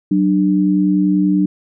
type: tone pair together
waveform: sine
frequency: 187.85 / 298.2 Hz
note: F#3 / D4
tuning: +26 / +27 cents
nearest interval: minor sixth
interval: 801 cents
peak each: -14 dBFS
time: 0.11-1.46 s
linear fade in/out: 5 ms
effects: none